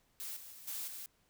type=noise with level steps; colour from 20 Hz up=blue; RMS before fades=-43 / -51 / -53 / -41 / -46 dBFS; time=0.2-1.06 s; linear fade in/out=0 ms; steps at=0.36 / 0.51 / 0.67 / 0.87 s; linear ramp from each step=10 ms; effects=pink hiss -73 dBFS RMS until 1.29 s